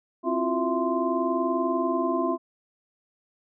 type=tone cluster; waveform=sine; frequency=264.4 / 335.2 / 355.5 / 666 / 1041 Hz; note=C4 / E4 / F4 / E5 / C6; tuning=+18 / +29 / +31 / +18 / -9 cents; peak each=-29 dBFS; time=0.23-2.38 s; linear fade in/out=50 ms; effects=none